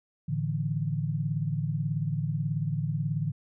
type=chord; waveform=sine; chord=A suspended fourth; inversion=none; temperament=just; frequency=110 / 146.67 / 165 Hz; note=A2 / D3 / E3; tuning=0 / -2 / +2 cents; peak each=-33 / -29 / -32 dBFS; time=0.28-3.32 s; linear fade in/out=10 ms; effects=none